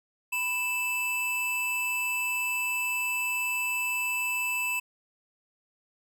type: tone pair together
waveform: square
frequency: 987.8 / 2637 Hz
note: B5 / E7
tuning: 0 / 0 cents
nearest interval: octave + perfect fourth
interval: 1700 cents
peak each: -38 / -28 dBFS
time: 0.32-4.8 s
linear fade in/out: 10 ms
effects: none